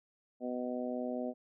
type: harmonic tone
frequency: 124.5 Hz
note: B2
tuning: 14 cents sharp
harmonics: 2 / 3 / 4 / 5 / 6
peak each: -37 / -44 / -41 / -40 / -47 dBFS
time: 0.4-1.34 s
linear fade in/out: 50 ms
effects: none